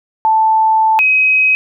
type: tone pair in turn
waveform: sine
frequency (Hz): 880 / 2533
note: A5 / D#7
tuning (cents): 0 / +30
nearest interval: octave + tritone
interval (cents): 1830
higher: second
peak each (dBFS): -8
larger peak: neither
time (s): 0.25-0.99 / 0.99-1.55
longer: first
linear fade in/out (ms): 0
effects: none